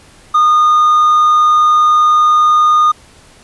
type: tone with hard clipping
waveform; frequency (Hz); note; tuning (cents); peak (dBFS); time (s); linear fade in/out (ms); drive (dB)
sine; 1225; D#6; -27; -7; 0.34-2.92; 10; 2
effects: pink hiss -43 dBFS RMS until 3.43 s + resampled to 24000 Hz